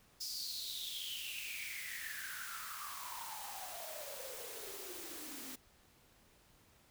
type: noise with high-pass filter sweep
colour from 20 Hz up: white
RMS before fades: -45 dBFS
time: 0.2-5.56 s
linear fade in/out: 10 ms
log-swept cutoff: 5100 to 250 Hz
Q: 9.6
effects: pink hiss -67 dBFS RMS until 6.9 s